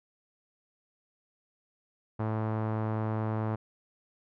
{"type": "tone with low-pass filter", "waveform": "sawtooth", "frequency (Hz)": 109.4, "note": "A2", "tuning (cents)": -9, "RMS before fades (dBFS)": -31, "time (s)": [2.19, 3.56], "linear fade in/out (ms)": 10, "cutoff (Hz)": 1100, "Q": 1.4, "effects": []}